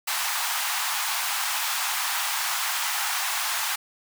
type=high-pass noise; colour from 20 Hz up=pink; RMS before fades=-27 dBFS; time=0.07-3.76 s; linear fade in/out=10 ms; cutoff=790 Hz; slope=48 dB/octave; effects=none